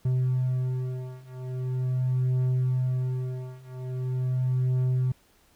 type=beating tone pair; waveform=triangle; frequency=127.5 / 127.92 Hz; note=C3 / C3; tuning=-44 / -39 cents; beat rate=0.42 Hz; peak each=-26 / -25 dBFS; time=0.05-5.12 s; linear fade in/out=5 ms; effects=pink hiss -62 dBFS RMS until 5.55 s